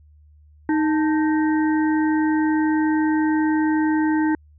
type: harmonic tone with a mistuned harmonic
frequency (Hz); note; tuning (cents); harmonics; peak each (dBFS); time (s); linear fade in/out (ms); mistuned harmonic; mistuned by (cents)
311.1; D#4; 0; 1 / 3 / 5 / 6; -17 / -27 / -31 / -33; 0.69-4.35; 2; 3; -91
effects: added 75 Hz sine -48 dBFS peak until 4.58 s